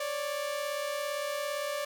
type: tone pair together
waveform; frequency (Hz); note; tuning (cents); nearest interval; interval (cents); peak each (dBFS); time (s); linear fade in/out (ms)
sawtooth; 549.7 / 587.3; C#5 / D5; -15 / 0; minor second; 115; -34 / -29; 0-1.85; 5
effects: 11-bit